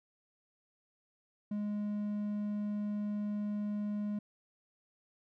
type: tone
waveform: triangle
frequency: 207.7 Hz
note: G#3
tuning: in tune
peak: -31 dBFS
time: 1.51-4.19 s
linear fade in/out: 5 ms
effects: none